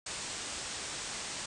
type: low-pass noise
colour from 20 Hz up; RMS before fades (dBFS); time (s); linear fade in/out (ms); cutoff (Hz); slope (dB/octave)
white; -40; 0.06-1.46; 5; 8900; 96
effects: none